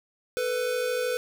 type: tone pair together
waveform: square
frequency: 444.6 / 497.6 Hz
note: A4 / B4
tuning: +18 / +13 cents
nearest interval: major second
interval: 195 cents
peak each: -33 / -27 dBFS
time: 0.37-1.17 s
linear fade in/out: 0 ms
effects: none